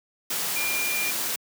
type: tone in noise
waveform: sine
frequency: 2398 Hz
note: D7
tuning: 36 cents sharp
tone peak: -27 dBFS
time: 0.56-1.11 s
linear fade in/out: 5 ms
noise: white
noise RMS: -28 dBFS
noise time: 0.3-1.36 s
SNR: -2 dB
effects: high-pass 150 Hz 12 dB/octave